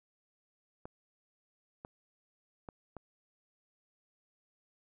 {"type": "clicks", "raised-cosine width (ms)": 1, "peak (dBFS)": -30, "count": 4, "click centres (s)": [0.855, 1.849, 2.688, 2.967], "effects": []}